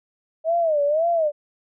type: tone with vibrato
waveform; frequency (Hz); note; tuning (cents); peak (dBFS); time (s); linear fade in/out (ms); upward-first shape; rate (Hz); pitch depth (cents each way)
sine; 627; D#5; +13; -17; 0.44-1.32; 50; sine; 1.9; 160
effects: none